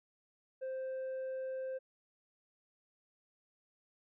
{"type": "tone with tanh clipping", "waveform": "sine", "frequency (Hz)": 523.3, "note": "C5", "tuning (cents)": 0, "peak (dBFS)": -38, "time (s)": [0.61, 1.79], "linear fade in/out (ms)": 20, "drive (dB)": 3, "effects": []}